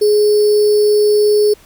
sine tone with sample-and-hold, 418.6 Hz, G#4, 14 cents sharp, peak -8 dBFS, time 0.01-1.54 s, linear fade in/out 10 ms, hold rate 4900 Hz, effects pink hiss -46 dBFS RMS until 1.65 s

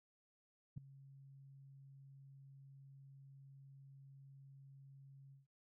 sine tone with ADSR envelope, 136.9 Hz, C#3, 21 cents flat, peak -39 dBFS, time 0.76-5.47 s, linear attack 17 ms, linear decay 4 ms, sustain -18 dB, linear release 150 ms, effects none

